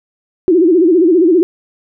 sine tone with vibrato, 344.9 Hz, F4, 22 cents flat, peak -6 dBFS, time 0.48-1.43 s, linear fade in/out 0 ms, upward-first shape sine, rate 15 Hz, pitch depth 160 cents each way, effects none

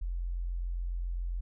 sine tone, 43.65 Hz, F1, in tune, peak -31 dBFS, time 0.01-1.41 s, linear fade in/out 10 ms, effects none

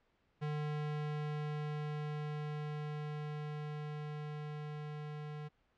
square tone with level ramp, 150 Hz, D3, 37 cents sharp, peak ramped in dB -36 to -43 dBFS, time 0.41-5.49 s, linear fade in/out 20 ms, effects pink hiss -75 dBFS RMS until 5.77 s + low-pass 3000 Hz 12 dB/octave

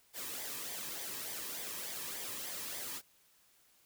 white noise with flanger, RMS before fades -42 dBFS, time 0.13-3.02 s, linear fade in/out 50 ms, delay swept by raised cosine 0.72 to 1.43 ms, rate 3.4 Hz, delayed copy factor -0.55, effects white hiss -68 dBFS RMS until 3.85 s

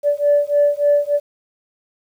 sine beating tone pair, 579 / 582.4 Hz, D5 / D5, -25 / -15 cents, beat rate 3.4 Hz, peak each -15 dBFS, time 0.03-1.2 s, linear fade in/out 50 ms, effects tanh soft clip ceiling -6 dBFS + 8-bit

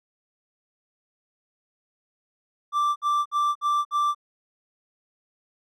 triangle tone bursts, 1174.7 Hz, D6, in tune, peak -18 dBFS, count 5, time 2.72-4.148 s, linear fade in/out 50 ms, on 240 ms, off 57 ms, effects none

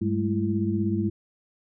sine tone cluster, 101.5 / 198.4 / 214.6 / 334.2 Hz, G#2 / G3 / A3 / E4, -39 / +21 / -43 / +24 cents, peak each -28 dBFS, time 0.01-1.1 s, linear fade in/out 10 ms, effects none

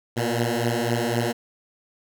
10% pulse beating tone pair, 116.54 / 120.44 Hz, A#2 / B2, 0 / -43 cents, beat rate 3.9 Hz, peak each -16 / -17 dBFS, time 0.16-1.33 s, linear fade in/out 20 ms, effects none

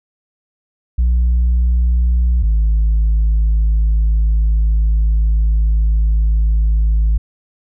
sine tone pair in turn, 60.2 / 53.63 Hz, B1 / A1, -44 / -44 cents, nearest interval major second, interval 200 cents, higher first, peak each -8 dBFS, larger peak neither, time 0.98-2.43 / 2.43-7.18 s, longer second, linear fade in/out 10 ms, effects tanh soft clip ceiling -9 dBFS

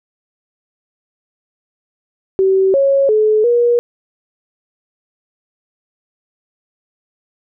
sine tone with pitch steps, 382.9 / 550 / 429.8 / 478.1 Hz, G4 / C#5 / A4 / A#4, -41 / -14 / -41 / +44 cents, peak -9 dBFS, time 2.39-3.79 s, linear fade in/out 0 ms, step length 350 ms, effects none

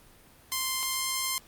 5% pulse tone pair in turn, 1046.5 / 1051 Hz, C6 / C6, 0 / +7 cents, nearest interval unison, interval 7 cents, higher second, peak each -16 dBFS, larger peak neither, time 0.52-0.83 / 0.83-1.38 s, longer second, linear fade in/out 0 ms, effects pink hiss -56 dBFS RMS until 1.47 s + Opus 32 kbps

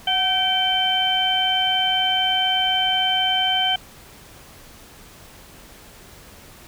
harmonic tone with a mistuned harmonic, 773 Hz, G5, 24 cents flat, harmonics 1 / 2 / 3 / 4, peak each -23 / -28 / -30 / -19 dBFS, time 0.07-3.76 s, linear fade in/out 5 ms, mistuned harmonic 1, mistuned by -71 cents, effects pink hiss -45 dBFS RMS until 6.67 s

